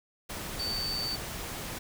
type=tone in noise; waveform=sine; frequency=4561 Hz; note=C#8; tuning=49 cents sharp; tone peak=-31 dBFS; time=0.59-1.16 s; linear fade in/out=10 ms; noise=pink; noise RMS=-38 dBFS; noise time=0.29-1.79 s; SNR=+4 dB; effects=none